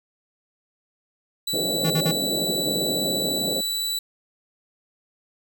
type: tone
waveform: sawtooth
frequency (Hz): 3951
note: B7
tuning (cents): 0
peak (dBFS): -21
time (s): 1.47-3.99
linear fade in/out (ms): 5
type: band-pass noise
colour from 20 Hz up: white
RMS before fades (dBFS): -28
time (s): 1.53-3.61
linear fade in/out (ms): 5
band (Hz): 140 to 640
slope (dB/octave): 48
type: tone bursts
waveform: square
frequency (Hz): 161.6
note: E3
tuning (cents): -34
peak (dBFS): -21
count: 3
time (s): 1.84-2.117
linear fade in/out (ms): 10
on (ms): 65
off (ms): 41
effects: none